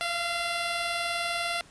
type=tone pair together; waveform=10% pulse; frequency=670 / 690 Hz; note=E5 / F5; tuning=+28 / -21 cents; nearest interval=minor second; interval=51 cents; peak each=-28 / -20 dBFS; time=0.01-1.61 s; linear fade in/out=0 ms; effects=pink hiss -54 dBFS RMS until 1.7 s + resampled to 22050 Hz